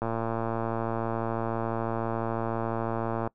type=click train; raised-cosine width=1 ms; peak=-16 dBFS; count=372; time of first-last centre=0.02-3.274 s; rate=114 Hz; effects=noise-tail reverb RT60 0.1 s tail -23 dB re dry